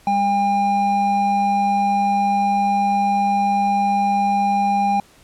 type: tone pair together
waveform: triangle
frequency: 200.8 / 804 Hz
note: G3 / G5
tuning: +42 / +44 cents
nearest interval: 2 octaves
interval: 2402 cents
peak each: -21 / -14 dBFS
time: 0.07-5 s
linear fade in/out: 2 ms
effects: pink hiss -51 dBFS RMS until 5.23 s + low-pass 12000 Hz 12 dB/octave